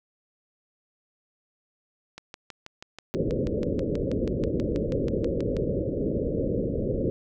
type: click train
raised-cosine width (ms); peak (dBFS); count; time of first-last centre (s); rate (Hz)
0.2; -22; 22; 2.18-5.567; 6.2
type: low-pass noise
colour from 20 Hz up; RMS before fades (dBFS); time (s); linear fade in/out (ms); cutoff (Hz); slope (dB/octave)
white; -27; 3.14-7.1; 0; 560; 96
effects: none